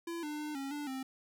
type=tone with pitch steps; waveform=square; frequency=337.5 / 299.3 / 301.1 / 273.5 / 293.2 / 263.7 Hz; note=E4 / D4 / D4 / C#4 / D4 / C4; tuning=+41 / +33 / +43 / -23 / -3 / +14 cents; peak=-38 dBFS; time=0.07-1.03 s; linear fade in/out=5 ms; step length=160 ms; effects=none